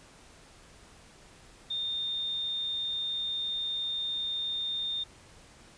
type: tone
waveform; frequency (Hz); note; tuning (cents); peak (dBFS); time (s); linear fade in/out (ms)
sine; 3637; A#7; -43; -30; 1.7-5.04; 10
effects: pink hiss -55 dBFS RMS until 5.77 s + resampled to 22050 Hz